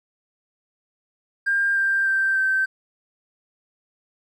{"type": "tone with pitch steps", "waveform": "triangle", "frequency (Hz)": [1600, 1583.5, 1567.1, 1550.9], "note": ["G6", "G6", "G6", "G6"], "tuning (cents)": [35, 17, -1, -19], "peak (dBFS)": -14, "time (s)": [1.46, 2.66], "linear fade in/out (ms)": 20, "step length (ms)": 300, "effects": ["tanh soft clip ceiling -16 dBFS"]}